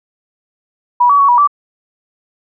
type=tone with pitch steps; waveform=sine; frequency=973 / 1139 / 1118 / 969 / 1160 Hz; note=B5 / C#6 / C#6 / B5 / D6; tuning=-26 / +47 / +14 / -33 / -22 cents; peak=-6 dBFS; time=1-1.475 s; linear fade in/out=10 ms; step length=95 ms; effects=none